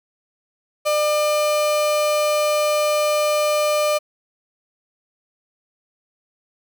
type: tone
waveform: 35% pulse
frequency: 600 Hz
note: D5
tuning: 37 cents sharp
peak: -15 dBFS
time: 0.85-3.99 s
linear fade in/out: 20 ms
effects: none